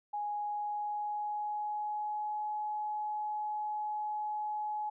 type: tone with pitch glide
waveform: sine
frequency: 830.6 to 845.6 Hz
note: G#5 to G#5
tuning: 0 to +31 cents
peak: -33 dBFS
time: 0.13-4.9 s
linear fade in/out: 10 ms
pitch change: +31 cents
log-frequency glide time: 0.32-2.47 s
effects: none